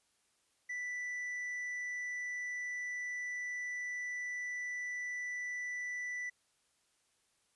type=tone with tanh clipping; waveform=sine; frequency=1975.5 Hz; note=B6; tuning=in tune; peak=-38 dBFS; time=0.69-6.3 s; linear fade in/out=10 ms; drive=4 dB; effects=white hiss -75 dBFS RMS until 7.55 s + resampled to 24000 Hz